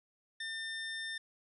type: tone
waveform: 25% pulse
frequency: 1800 Hz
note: A6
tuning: 39 cents sharp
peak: -34 dBFS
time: 0.4-1.18 s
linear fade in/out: 5 ms
effects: resampled to 22050 Hz